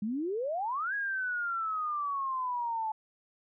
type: exponential two-way sweep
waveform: sine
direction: up then down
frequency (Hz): 199.3 to 1665 to 864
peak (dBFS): -30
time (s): 0.02-2.92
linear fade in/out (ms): 5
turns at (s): 0.94
effects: none